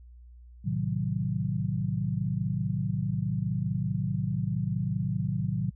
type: chord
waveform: sine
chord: A diminished seventh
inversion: none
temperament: equal with one note detuned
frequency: 110 / 130.81 / 155.56 / 186.07 Hz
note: A2 / C3 / Eb3 / Gb3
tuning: 0 / 0 / 0 / +10 cents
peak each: -32 dBFS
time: 0.64-5.71 s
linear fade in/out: 20 ms
effects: added 60 Hz sine -47 dBFS peak until 5.75 s